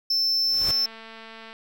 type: tone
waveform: triangle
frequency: 5320 Hz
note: E8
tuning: 15 cents sharp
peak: -19 dBFS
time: 0.1-0.86 s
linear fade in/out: 5 ms
type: noise with exponential growth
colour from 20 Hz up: pink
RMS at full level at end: -30 dBFS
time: 0.29-0.71 s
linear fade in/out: 0 ms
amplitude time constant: 90 ms
type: click train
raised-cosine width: 0.3 ms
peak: -27 dBFS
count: 189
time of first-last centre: 0.69-1.529 s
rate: 224 Hz
effects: none